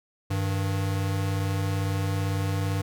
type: tone pair together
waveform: square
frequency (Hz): 98 / 155.89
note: G2 / D#3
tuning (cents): 0 / +4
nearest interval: minor sixth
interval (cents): 804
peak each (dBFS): -26 / -33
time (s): 0.3-2.82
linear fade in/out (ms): 10
effects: none